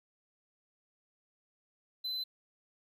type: tone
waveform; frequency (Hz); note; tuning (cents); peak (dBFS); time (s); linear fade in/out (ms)
triangle; 4040; B7; +39; -33; 2.04-2.24; 10
effects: 12-bit